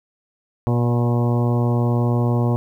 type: harmonic tone with a mistuned harmonic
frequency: 120.1 Hz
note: B2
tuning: 48 cents flat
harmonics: 1 / 2 / 3 / 4 / 5 / 6 / 7 / 8 / 9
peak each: -17 / -23 / -27 / -29 / -31 / -33 / -34 / -35 / -36 dBFS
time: 0.67-2.56 s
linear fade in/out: 0 ms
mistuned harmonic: 5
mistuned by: -18 cents
effects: 9-bit